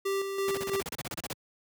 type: tone with tremolo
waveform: square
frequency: 392 Hz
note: G4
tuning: in tune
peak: -28 dBFS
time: 0.05-0.81 s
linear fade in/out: 10 ms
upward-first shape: square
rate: 3 Hz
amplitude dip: 45%
type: noise bursts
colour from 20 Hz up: pink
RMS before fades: -35 dBFS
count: 14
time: 0.48-1.33 s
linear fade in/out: 2 ms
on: 31 ms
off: 32 ms
effects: high-pass 100 Hz 12 dB/octave